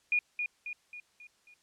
sine tone with echo, 2441 Hz, D#7, 34 cents flat, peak -24 dBFS, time 0.12-0.19 s, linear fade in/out 2 ms, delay 270 ms, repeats 5, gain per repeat -6 dB, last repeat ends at 1.54 s, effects white hiss -69 dBFS RMS until 1.62 s + low-pass 8000 Hz 12 dB/octave

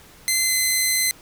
10% pulse tone pair in turn, 2062 / 2048 Hz, C7 / C7, -26 / -38 cents, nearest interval unison, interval 12 cents, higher first, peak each -9 dBFS, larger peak neither, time 0.28-0.49 / 0.49-1.11 s, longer second, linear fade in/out 0 ms, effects pink hiss -48 dBFS RMS until 1.21 s

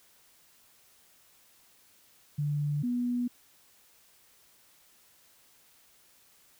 sine tone pair in turn, 146.6 / 244.1 Hz, D3 / B3, -3 / -20 cents, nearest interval major sixth, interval 883 cents, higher second, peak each -27 dBFS, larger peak neither, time 2.38-2.83 / 2.83-3.28 s, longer neither, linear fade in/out 10 ms, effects white hiss -62 dBFS RMS until 6.59 s

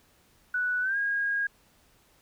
sine tone with pitch glide, 1480 to 1632.7 Hz, F#6 to G#6, 0 to -30 cents, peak -25 dBFS, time 0.54-1.47 s, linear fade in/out 5 ms, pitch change +170 cents, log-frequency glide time 0.81-0.97 s, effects pink hiss -63 dBFS RMS until 2.21 s

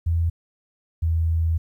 sine tone pair in turn, 83.6 / 81.83 Hz, E2 / E2, +25 / -12 cents, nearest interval unison, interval 37 cents, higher first, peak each -18 dBFS, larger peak neither, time 0.06-0.3 / 1.02-1.58 s, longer second, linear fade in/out 10 ms, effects 10-bit

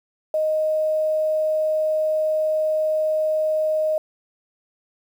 sine tone with quantisation, 622.3 Hz, D#5, in tune, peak -18 dBFS, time 0.34-3.98 s, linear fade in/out 2 ms, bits 8, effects none

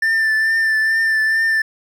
triangle tone with vibrato, 1778 Hz, A6, 18 cents sharp, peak -12 dBFS, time 0.02-1.62 s, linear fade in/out 5 ms, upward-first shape triangle, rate 2.3 Hz, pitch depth 28 cents each way, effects none

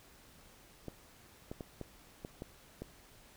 clicks, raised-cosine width 2 ms, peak -28 dBFS, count 7, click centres 0.883 / 1.515 / 1.608 / 1.813 / 2.249 / 2.421 / 2.82 s, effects pink hiss -60 dBFS RMS until 3.36 s

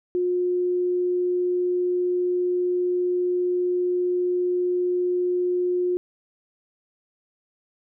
sine tone, 358.5 Hz, F4, 45 cents sharp, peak -20 dBFS, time 0.15-5.97 s, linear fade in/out 0 ms, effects none

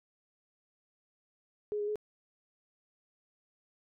sine tone with pitch steps, 418.3 / 413.4 / 422.9 Hz, G#4 / G#4 / G#4, +12 / -8 / +31 cents, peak -31 dBFS, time 1.72-1.957 s, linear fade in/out 0 ms, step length 79 ms, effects none

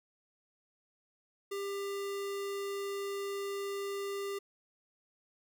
square tone, 398.2 Hz, G4, 27 cents sharp, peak -36 dBFS, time 1.51-4.39 s, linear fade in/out 10 ms, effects none

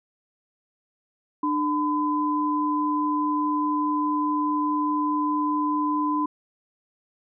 sine tone pair together, 299.2 / 1011 Hz, D4 / B5, +32 / +40 cents, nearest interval octave + major sixth, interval 2108 cents, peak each -24 dBFS, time 1.43-6.26 s, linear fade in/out 5 ms, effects none

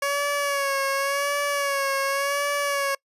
15% pulse tone with vibrato, 560 Hz, C#5, 18 cents sharp, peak -16 dBFS, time 0.02-2.95 s, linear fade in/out 5 ms, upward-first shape sine, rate 0.9 Hz, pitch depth 45 cents each way, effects noise-tail reverb RT60 0.1 s tail -25 dB re dry + resampled to 32000 Hz

